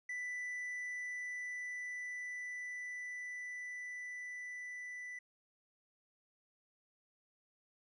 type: tone with level ramp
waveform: triangle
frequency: 1983 Hz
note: B6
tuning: 7 cents sharp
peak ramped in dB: -37 to -42 dBFS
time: 0.09-5.19 s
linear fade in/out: 5 ms
effects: resampled to 24000 Hz